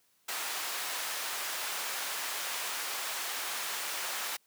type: high-pass noise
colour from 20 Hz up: pink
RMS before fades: -36 dBFS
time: 0.28-4.37 s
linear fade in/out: 10 ms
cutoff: 930 Hz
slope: 12 dB/octave
effects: white hiss -70 dBFS RMS until 4.46 s + high-pass 80 Hz 12 dB/octave